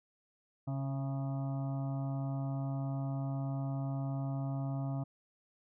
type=harmonic tone with a mistuned harmonic; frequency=136.8 Hz; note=C#3; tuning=23 cents flat; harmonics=1 / 2 / 4 / 5 / 6 / 7 / 8 / 9; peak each=-34 / -41 / -55 / -46 / -53 / -56 / -59 / -56 dBFS; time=0.67-5.04 s; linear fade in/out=10 ms; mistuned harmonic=5; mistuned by=-25 cents; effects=none